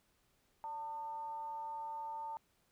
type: tone with frequency modulation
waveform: sine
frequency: 898 Hz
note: A5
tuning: 35 cents sharp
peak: -40 dBFS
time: 0.64-2.37 s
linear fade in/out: 0 ms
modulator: 322 Hz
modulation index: 0.28
effects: pink hiss -75 dBFS RMS until 2.71 s